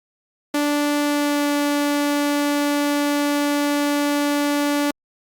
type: tone with pitch glide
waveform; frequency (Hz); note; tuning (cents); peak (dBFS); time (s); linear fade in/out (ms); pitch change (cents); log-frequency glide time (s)
sawtooth; 292.1 to 289.6; D4 to D4; -9 to -24; -14; 0.54-4.91; 5; -15; 1.01-1.5
effects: Opus 48 kbps